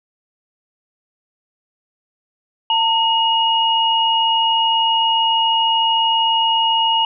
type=tone pair together; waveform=sine; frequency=906.8 / 2879 Hz; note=A#5 / F#7; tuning=-48 / -48 cents; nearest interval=octave + minor sixth; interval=2000 cents; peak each=-16 / -16 dBFS; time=2.7-7.05 s; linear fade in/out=2 ms; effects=none